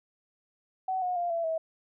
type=tone with pitch steps; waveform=sine; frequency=753 / 724.8 / 697.7 / 671.6 / 646.5 Hz; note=F#5 / F#5 / F5 / E5 / E5; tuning=+30 / -36 / -2 / +32 / -34 cents; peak=-27 dBFS; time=0.88-1.58 s; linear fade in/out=5 ms; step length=140 ms; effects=none